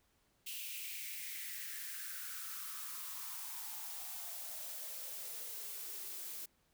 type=noise with high-pass filter sweep; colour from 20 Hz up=blue; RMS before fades=-45 dBFS; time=0.46-6.46 s; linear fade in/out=10 ms; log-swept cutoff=2800 to 320 Hz; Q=5.1; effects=pink hiss -75 dBFS RMS until 6.73 s